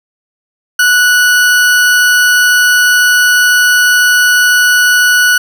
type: tone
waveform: 40% pulse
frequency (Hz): 1474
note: F#6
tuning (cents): -7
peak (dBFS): -5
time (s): 0.79-5.38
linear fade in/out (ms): 5
effects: none